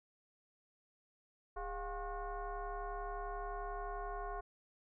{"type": "tone with frequency modulation", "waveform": "sine", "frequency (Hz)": 336.3, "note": "E4", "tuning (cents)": 35, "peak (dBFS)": -39, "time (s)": [1.56, 4.41], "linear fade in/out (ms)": 10, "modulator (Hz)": 372, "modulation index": 2.4, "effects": []}